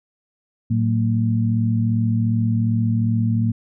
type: tone cluster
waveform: sine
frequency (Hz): 111.7 / 186.3 / 228.9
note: A2 / F#3 / A#3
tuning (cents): +27 / +12 / -31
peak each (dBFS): -18 / -27 / -21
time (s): 0.7-3.52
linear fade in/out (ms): 10
effects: none